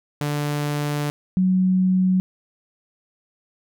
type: tone pair in turn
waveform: sawtooth / sine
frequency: 146.83 / 185.67 Hz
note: D3 / F#3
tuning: 0 / +6 cents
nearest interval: major third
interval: 406 cents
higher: second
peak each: -18 / -15 dBFS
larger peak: second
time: 0.21-1.1 / 1.37-2.2 s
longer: first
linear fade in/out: 0 ms
effects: none